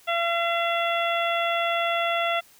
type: harmonic tone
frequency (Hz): 680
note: F5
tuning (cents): -46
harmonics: 1 / 2 / 3 / 4 / 5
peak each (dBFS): -25 / -28 / -30 / -31 / -32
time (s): 0.07-2.41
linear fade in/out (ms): 20
effects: white hiss -55 dBFS RMS until 2.59 s